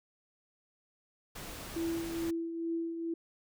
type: noise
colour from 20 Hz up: pink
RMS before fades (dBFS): -44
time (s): 1.35-2.31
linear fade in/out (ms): 10
type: tone with tremolo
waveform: sine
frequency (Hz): 332.4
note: E4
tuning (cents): +15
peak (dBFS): -30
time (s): 1.76-3.14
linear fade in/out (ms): 5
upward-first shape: triangle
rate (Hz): 2.3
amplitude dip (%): 55
effects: none